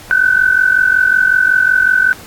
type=tone pair together; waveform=sine; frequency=1489 / 1534.4 Hz; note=F#6 / G6; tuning=+11 / -37 cents; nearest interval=minor second; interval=52 cents; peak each=-11 dBFS; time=0.11-2.13 s; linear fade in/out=0 ms; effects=pink hiss -36 dBFS RMS until 2.26 s + AAC 64 kbps